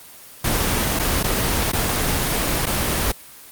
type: noise with dropouts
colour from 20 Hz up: pink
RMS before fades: -20 dBFS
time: 0.44-3.12 s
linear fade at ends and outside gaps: 5 ms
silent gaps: 0.991-0.995 / 1.23-1.24 / 1.719-1.731 / 2.657-2.666 s
effects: white hiss -42 dBFS RMS until 3.51 s + Opus 24 kbps